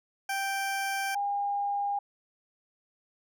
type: tone pair in turn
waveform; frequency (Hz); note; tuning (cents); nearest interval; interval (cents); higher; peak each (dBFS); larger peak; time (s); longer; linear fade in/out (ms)
20% pulse / sine; 784 / 808.4; G5 / G#5; 0 / -47; minor second; 53; second; -24 / -27; first; 0.29-1.15 / 1.15-1.99; first; 5
effects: none